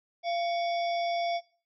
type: harmonic tone with a mistuned harmonic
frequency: 687 Hz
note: F5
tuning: 29 cents flat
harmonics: 1 / 3 / 5 / 7 / 8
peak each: -28 / -38 / -42 / -45 / -46 dBFS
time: 0.23-1.41 s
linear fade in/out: 50 ms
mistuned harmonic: 3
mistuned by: +140 cents
effects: noise-tail reverb RT60 0.4 s tail -18 dB re dry